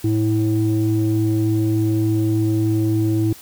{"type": "tone pair together", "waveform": "sine", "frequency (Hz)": [109.6, 325.4], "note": ["A2", "E4"], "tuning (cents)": [-6, -22], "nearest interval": "octave + perfect fifth", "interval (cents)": 1884, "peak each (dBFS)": -17, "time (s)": [0.04, 3.33], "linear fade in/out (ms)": 5, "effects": ["tanh soft clip ceiling -10 dBFS", "white hiss -42 dBFS RMS until 3.41 s"]}